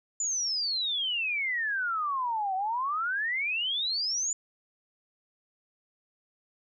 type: exponential two-way sweep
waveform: sine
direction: down then up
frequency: 7100 to 740 to 7100 Hz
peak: -27 dBFS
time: 0.2-4.33 s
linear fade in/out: 2 ms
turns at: 2.55 s
effects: none